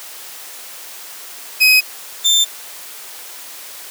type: tone pair in turn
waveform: 30% pulse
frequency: 2525 / 3571 Hz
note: D#7 / A7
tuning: +25 / +25 cents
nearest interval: tritone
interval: 600 cents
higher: second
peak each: -5 / -8 dBFS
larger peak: first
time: 1.6-1.81 / 2.24-2.45 s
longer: neither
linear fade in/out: 20 ms
effects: white hiss -34 dBFS RMS until 3.9 s + high-pass 400 Hz 12 dB/octave